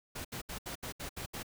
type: noise bursts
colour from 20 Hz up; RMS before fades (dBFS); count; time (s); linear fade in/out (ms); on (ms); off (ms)
pink; -41; 8; 0.15-1.431; 10; 98; 71
effects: none